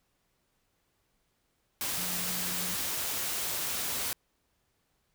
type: tone in noise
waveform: sine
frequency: 180 Hz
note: F#3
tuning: 47 cents flat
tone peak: -42 dBFS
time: 1.98-2.74 s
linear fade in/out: 0 ms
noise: white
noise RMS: -33 dBFS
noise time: 1.81-4.13 s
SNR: -12 dB
effects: pink hiss -75 dBFS RMS until 5.14 s